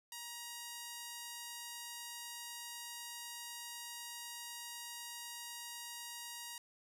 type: tone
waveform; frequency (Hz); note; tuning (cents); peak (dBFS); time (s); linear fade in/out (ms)
5% pulse; 948; A#5; +29; -33; 0.12-6.58; 2
effects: none